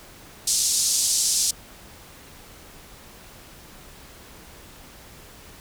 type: band-pass noise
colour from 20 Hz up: pink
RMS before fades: -22 dBFS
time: 0.47-1.51 s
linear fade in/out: 5 ms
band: 5000 to 9400 Hz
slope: 24 dB/octave
effects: pink hiss -46 dBFS RMS until 5.6 s